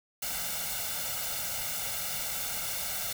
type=noise with comb filter; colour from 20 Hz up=white; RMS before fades=-34 dBFS; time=0.22-3.13 s; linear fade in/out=5 ms; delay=1.4 ms; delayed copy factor=+0.8; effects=none